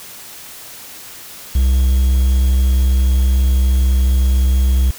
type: tone with quantisation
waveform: triangle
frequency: 64.5 Hz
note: C2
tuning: 24 cents flat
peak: -8 dBFS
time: 1.55-4.91 s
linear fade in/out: 5 ms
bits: 6
effects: white hiss -35 dBFS RMS until 4.98 s